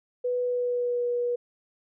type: tone with pitch glide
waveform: sine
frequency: 493.9 to 484 Hz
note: B4 to B4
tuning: 0 to -35 cents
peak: -24 dBFS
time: 0.24-1.36 s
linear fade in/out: 10 ms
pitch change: -35 cents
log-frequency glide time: 0.41-1.06 s
effects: none